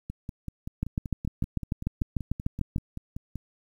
two click trains, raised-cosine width 5 ms, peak -22 / -14 dBFS, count 18 / 14, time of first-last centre 0.1-3.357 / 0.83-2.762 s, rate 5.22 / 6.73 Hz, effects 9-bit

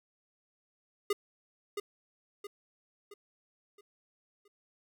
square tone with echo, 408.7 Hz, G#4, 28 cents flat, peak -27 dBFS, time 1.1-1.13 s, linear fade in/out 5 ms, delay 670 ms, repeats 5, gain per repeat -7 dB, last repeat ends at 4.48 s, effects none

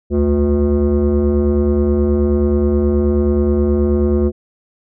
sine tone with frequency modulation, 217.7 Hz, A3, 18 cents flat, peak -9 dBFS, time 0.1-4.32 s, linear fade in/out 50 ms, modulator 142 Hz, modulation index 1.5, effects tanh soft clip ceiling -10 dBFS

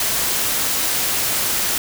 white noise, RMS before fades -20 dBFS, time 0-1.78 s, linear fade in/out 2 ms, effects none

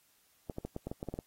clicks, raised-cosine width 2 ms, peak -24 dBFS, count 10, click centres 0.498 / 0.584 / 0.65 / 0.764 / 0.87 / 0.915 / 1.029 / 1.087 / 1.14 / 1.189 s, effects white hiss -69 dBFS RMS until 1.26 s + AAC 48 kbps

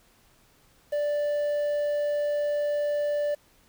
triangle tone with quantisation, 587.3 Hz, D5, in tune, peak -22 dBFS, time 0.92-3.35 s, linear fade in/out 10 ms, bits 8, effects pink hiss -61 dBFS RMS until 3.68 s

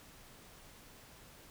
silence, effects pink hiss -57 dBFS RMS until 1.5 s

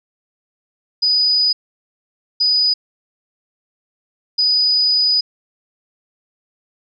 sine tone bursts at uneven times, 4965 Hz, D#8, 5 cents flat, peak -12 dBFS, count 3, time 1.02-1.53 / 2.4-2.74 / 4.38-5.21 s, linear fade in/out 10 ms, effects none

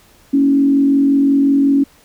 sine tone with frequency modulation, 277.6 Hz, C#4, 3 cents sharp, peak -9 dBFS, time 0.33-1.84 s, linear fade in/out 10 ms, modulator 45.5 Hz, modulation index 0.45, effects pink hiss -49 dBFS RMS until 2.04 s

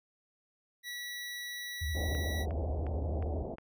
25% pulse tone, 1942 Hz, B6, 30 cents flat, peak -35 dBFS, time 0.83-2.46 s, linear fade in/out 50 ms
sine tone with vibrato, 76.9 Hz, D#2, 20 cents flat, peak -32 dBFS, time 1.81-3.43 s, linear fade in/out 10 ms, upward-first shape square, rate 13 Hz, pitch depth 150 cents each way
white low-pass noise, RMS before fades -40 dBFS, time 1.94-3.56 s, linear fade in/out 20 ms, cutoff 730 Hz, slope 48 dB/octave
click train, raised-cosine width 0.5 ms, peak -32 dBFS, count 5, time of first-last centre 2.15-3.584 s, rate 2.79 Hz
effects none

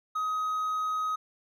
triangle tone with hard clipping, 1261 Hz, D#6, 23 cents sharp, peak -28 dBFS, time 0.15-1.16 s, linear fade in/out 10 ms, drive 5 dB, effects none

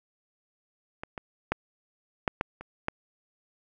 clicks, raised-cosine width 0.5 ms, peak -21 / -21 / -10 / -9 / -11 / -26 / -12 dBFS, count 7, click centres 1.035 / 1.178 / 1.52 / 2.278 / 2.411 / 2.61 / 2.884 s, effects none

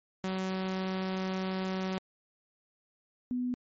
sawtooth / sine tone pair in turn, 188.3 / 248.2 Hz, F#3 / B3, +31 / +9 cents, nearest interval perfect fourth, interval 478 cents, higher second, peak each -27 / -29 dBFS, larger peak first, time 0.24-1.98 / 3.31-3.54 s, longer first, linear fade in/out 0 ms, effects low-pass 6000 Hz 12 dB/octave + MP3 32 kbps

